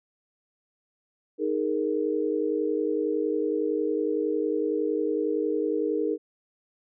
sine chord, D# suspended fourth, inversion none, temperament equal, 311.1 / 415.3 / 466.2 Hz, D#4 / G#4 / A#4, 0 / 0 / 0 cents, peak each -28 dBFS, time 1.38-6.18 s, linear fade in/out 50 ms, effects none

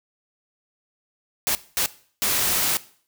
white noise bursts at uneven times, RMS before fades -22 dBFS, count 3, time 1.47-1.55 / 1.77-1.86 / 2.22-2.77 s, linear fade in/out 0 ms, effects noise-tail reverb RT60 0.5 s tail -18 dB re dry

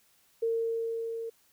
sine tone with level ramp, 456.7 Hz, A#4, 36 cents flat, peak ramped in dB -25 to -34 dBFS, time 0.42-1.3 s, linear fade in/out 10 ms, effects white hiss -66 dBFS RMS until 1.52 s

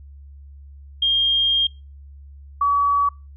sine tone pair in turn, 3218 / 1137.7 Hz, G7 / C#6, +45 / +45 cents, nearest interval octave + tritone, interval 1800 cents, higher first, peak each -15 dBFS, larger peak neither, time 1.02-1.67 / 2.61-3.09 s, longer first, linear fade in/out 5 ms, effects noise-tail reverb RT60 0.3 s tail -26 dB re dry + added 70 Hz sine -39 dBFS peak until 3.36 s

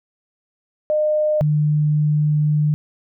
sine tone pair in turn, 609 / 150.33 Hz, D#5 / D3, -37 / +41 cents, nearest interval 2 octaves, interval 2422 cents, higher first, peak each -15 / -14 dBFS, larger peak second, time 0.9-1.41 / 1.41-2.74 s, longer second, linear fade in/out 0 ms, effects none

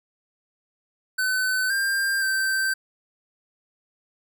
square tone with pitch steps, 1516 / 1591 / 1556 Hz, F#6 / G6 / G6, +42 / +25 / -13 cents, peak -22 dBFS, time 1.18-2.74 s, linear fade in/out 10 ms, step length 520 ms, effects none

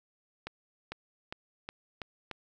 accelerating click train, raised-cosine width 0.3 ms, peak -22 dBFS, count 6, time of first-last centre 0.47-2.313 s, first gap 450 ms, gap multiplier 0.9, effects none

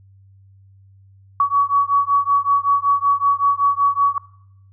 sine beating tone pair, 1127 / 1132.3 Hz, C#6 / C#6, +28 / +36 cents, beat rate 5.3 Hz, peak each -17 dBFS, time 1.4-4.18 s, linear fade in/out 2 ms, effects noise-tail reverb RT60 0.8 s tail -21 dB re dry + added 97 Hz sine -46 dBFS peak until 4.72 s

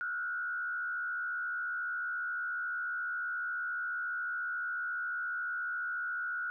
sine tone with frequency modulation, 1446 Hz, F#6, 40 cents flat, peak -33 dBFS, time 0.01-6.5 s, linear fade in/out 0 ms, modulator 74.2 Hz, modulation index 0.9, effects none

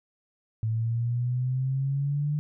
sine exponential sweep, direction up, 110 to 149.9 Hz, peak -24 dBFS, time 0.63-2.39 s, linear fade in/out 0 ms, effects none

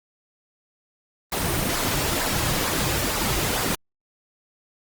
pink noise with flanger, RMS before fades -24 dBFS, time 1.32-3.75 s, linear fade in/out 2 ms, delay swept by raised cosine 0.31 to 4.51 ms, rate 2.2 Hz, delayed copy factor -0.5, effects Opus 24 kbps

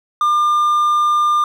triangle tone, 1200 Hz, D6, 37 cents sharp, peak -10 dBFS, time 0.21-1.44 s, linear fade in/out 2 ms, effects none

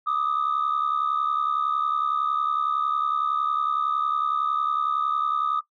sine tone pair together, 1193 / 1263.9 Hz, D6 / D#6, +27 / +27 cents, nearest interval minor second, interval 100 cents, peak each -23 dBFS, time 0.06-5.61 s, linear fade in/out 20 ms, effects noise-tail reverb RT60 0.1 s tail -20 dB re dry + tanh soft clip ceiling -17 dBFS

